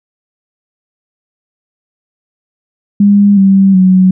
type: tone with pitch steps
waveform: sine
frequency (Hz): 202.6 / 194.12 / 186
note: G#3 / G3 / F#3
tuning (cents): -43 / -17 / +9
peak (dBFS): -3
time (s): 3-4.11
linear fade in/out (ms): 5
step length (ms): 370
effects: none